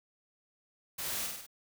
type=noise with echo; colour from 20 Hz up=white; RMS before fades=-38 dBFS; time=0.98-1.27 s; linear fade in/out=10 ms; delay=49 ms; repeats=4; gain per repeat=-3 dB; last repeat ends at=1.466 s; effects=none